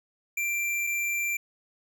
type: tone pair in turn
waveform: square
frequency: 2358 / 2358 Hz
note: D7 / D7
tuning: +6 / +6 cents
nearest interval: unison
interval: 0 cents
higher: neither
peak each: -27 dBFS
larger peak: neither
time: 0.37-0.87 / 0.87-1.37 s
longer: neither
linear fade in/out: 5 ms
effects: none